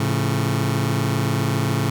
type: chord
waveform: sawtooth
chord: A augmented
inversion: none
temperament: just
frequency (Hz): 110 / 137.5 / 171.88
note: A2 / C#3 / E#3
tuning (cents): 0 / -14 / -27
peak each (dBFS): -18 / -18 / -24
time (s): 0-1.9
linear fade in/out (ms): 5
effects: none